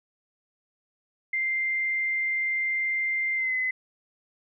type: tone with pitch glide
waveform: sine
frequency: 2093 to 2032 Hz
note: C7 to B6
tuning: 0 to +49 cents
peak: -24 dBFS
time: 1.33-3.71 s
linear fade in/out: 5 ms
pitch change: -51 cents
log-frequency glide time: 3.35-3.55 s
effects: none